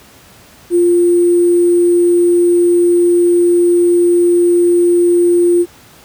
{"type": "tone with sample-and-hold", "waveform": "sine", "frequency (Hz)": 349.2, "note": "F4", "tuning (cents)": 0, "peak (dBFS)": -7, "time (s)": [0.7, 5.66], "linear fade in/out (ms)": 50, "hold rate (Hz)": 8820, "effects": ["pink hiss -42 dBFS RMS until 6.04 s", "high-pass 60 Hz 12 dB/octave"]}